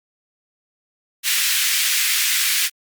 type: high-pass noise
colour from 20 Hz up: pink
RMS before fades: -19 dBFS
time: 1.23-2.7 s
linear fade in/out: 50 ms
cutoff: 1900 Hz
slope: 24 dB/octave
effects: Opus 48 kbps